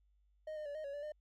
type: tone with pitch steps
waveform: triangle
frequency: 621 / 609 / 575 / 620 / 560 / 580 / 605 Hz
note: D#5 / D#5 / D5 / D#5 / C#5 / D5 / D#5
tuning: -3 / -37 / -37 / -6 / +18 / -22 / -49 cents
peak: -39 dBFS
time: 0.47-1.121 s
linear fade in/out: 5 ms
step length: 93 ms
effects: added 50 Hz sine -69 dBFS peak until 1.2 s